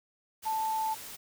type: tone in noise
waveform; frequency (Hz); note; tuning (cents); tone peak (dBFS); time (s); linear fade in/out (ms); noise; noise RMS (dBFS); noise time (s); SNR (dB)
sine; 880; A5; 0; -28; 0.45-0.95; 20; white; -44; 0.42-1.17; +13
effects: none